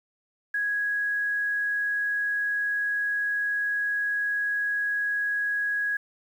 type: tone with quantisation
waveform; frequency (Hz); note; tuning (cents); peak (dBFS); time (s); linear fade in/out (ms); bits
sine; 1661.2; G#6; 0; -24; 0.54-5.97; 5; 9
effects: none